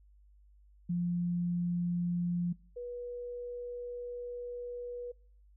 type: tone pair in turn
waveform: sine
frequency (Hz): 174.61 / 486.2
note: F3 / B4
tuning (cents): 0 / -27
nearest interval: octave + tritone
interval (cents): 1773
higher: second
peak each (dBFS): -29 / -38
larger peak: first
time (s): 0.89-2.53 / 2.76-5.12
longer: second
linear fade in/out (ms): 10
effects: noise-tail reverb RT60 0.5 s tail -24 dB re dry + added 50 Hz sine -58 dBFS peak until 5.56 s